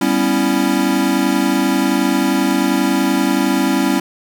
square chord, C# half-diminished seventh, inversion second, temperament equal, 196 / 246.9 / 277.2 / 329.6 Hz, G3 / B3 / C#4 / E4, 0 / 0 / 0 / 0 cents, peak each -21 / -21 / -18 / -20 dBFS, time 0.01-4 s, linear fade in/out 5 ms, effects 8-bit

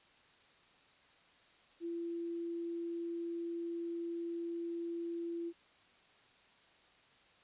sine tone, 338.9 Hz, E4, 48 cents sharp, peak -37 dBFS, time 1.8-5.53 s, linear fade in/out 50 ms, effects white hiss -65 dBFS RMS until 7.43 s + resampled to 8000 Hz

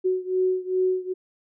sine beating tone pair, 370 / 372.5 Hz, F#4 / F#4, 0 / +12 cents, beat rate 2.5 Hz, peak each -23 / -25 dBFS, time 0.04-1.14 s, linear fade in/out 20 ms, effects none

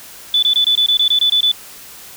sine tone bursts, 3482 Hz, A7, 19 cents flat, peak -10 dBFS, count 11, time 0.34-1.516 s, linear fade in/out 2 ms, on 86 ms, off 23 ms, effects white hiss -37 dBFS RMS until 2.16 s

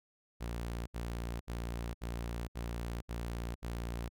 sawtooth tone bursts, 58.3 Hz, A#1, 1 cent sharp, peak -33 dBFS, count 7, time 0.4-4.092 s, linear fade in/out 20 ms, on 470 ms, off 67 ms, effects none

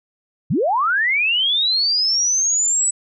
sine linear sweep, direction up, 103.1 to 7970 Hz, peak -15 dBFS, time 0.5-2.91 s, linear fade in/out 10 ms, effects none

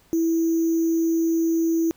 sine tone with sample-and-hold, 329.6 Hz, E4, in tune, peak -18 dBFS, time 0.13-1.91 s, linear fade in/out 0 ms, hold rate 6300 Hz, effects pink hiss -58 dBFS RMS until 1.96 s

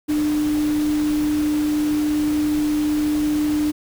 sine tone in noise, 300 Hz, D4, 37 cents sharp, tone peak -17 dBFS, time 0.08-3.72 s, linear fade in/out 20 ms, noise pink, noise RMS -33 dBFS, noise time 0.08-3.72 s, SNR +13 dB, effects none

